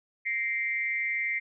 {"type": "tone with amplitude modulation", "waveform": "sine", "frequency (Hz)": 2093, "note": "C7", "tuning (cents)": 0, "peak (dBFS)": -23, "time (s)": [0.25, 1.4], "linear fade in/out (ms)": 20, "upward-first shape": "sine", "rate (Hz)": 220, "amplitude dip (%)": 85, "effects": []}